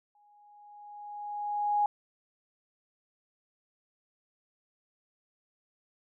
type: tone with exponential growth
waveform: sine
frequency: 828 Hz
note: G#5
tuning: 5 cents flat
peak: -22 dBFS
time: 0.15-1.86 s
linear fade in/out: 2 ms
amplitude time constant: 370 ms
effects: none